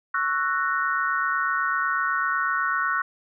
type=chord; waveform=sine; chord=F# dominant seventh; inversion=second; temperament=just; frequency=1110 / 1332 / 1480 / 1850 Hz; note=C#6 / E6 / F#6 / A#6; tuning=+2 / +18 / 0 / -14 cents; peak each=-27 / -28 / -25 / -31 dBFS; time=0.14-3.02 s; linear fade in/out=5 ms; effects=none